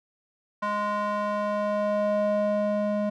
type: tone with band-pass filter sweep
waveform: square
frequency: 207.7 Hz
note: G#3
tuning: in tune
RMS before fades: -26 dBFS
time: 0.62-3.1 s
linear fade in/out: 10 ms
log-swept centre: 1100 to 460 Hz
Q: 2.5
effects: none